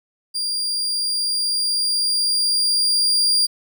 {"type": "tone with level ramp", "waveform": "35% pulse", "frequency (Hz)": 4784, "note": "D8", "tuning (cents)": 31, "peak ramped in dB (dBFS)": [-20, -13], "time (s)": [0.34, 3.47], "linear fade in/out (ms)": 20, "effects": []}